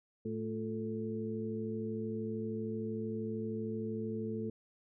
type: harmonic tone with a mistuned harmonic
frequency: 110 Hz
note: A2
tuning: in tune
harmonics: 1 / 2 / 3 / 4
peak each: -43 / -38 / -44 / -40 dBFS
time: 0.25-4.5 s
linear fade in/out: 5 ms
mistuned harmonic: 3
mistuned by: +87 cents
effects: none